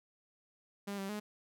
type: tone with pitch steps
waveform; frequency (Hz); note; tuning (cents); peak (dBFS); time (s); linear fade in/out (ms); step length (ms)
sawtooth; 200.8 / 194.9 / 209.7; G3 / G3 / G#3; +42 / -10 / +17; -34; 0.87-1.2; 10; 110
effects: none